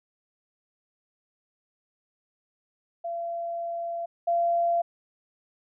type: tone pair in turn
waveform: sine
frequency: 681 / 685.3 Hz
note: F5 / F5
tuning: -44 / -33 cents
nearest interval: unison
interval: 11 cents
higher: second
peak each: -29 / -21 dBFS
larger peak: second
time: 3.04-4.06 / 4.27-4.82 s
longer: first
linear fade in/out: 10 ms
effects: none